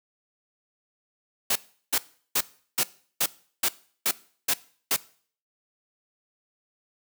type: noise bursts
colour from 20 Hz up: white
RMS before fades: -23 dBFS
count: 9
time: 1.5-4.964 s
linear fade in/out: 5 ms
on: 56 ms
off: 370 ms
effects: noise-tail reverb RT60 0.5 s tail -20 dB re dry + high-pass 150 Hz 12 dB/octave